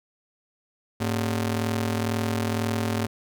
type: ring-modulated tone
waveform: sawtooth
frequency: 164.81 Hz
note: E3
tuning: in tune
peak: -17 dBFS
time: 1-3.07 s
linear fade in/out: 10 ms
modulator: 61.4 Hz
effects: none